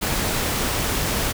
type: noise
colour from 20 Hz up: pink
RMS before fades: -23 dBFS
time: 0.01-1.33 s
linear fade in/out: 20 ms
effects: none